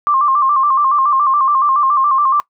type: tone with vibrato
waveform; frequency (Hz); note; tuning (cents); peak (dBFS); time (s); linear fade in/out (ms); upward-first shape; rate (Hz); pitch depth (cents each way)
sine; 1119; C#6; +16; -10; 0.07-2.4; 0; square; 7.1; 84
effects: noise-tail reverb RT60 0.1 s tail -21 dB re dry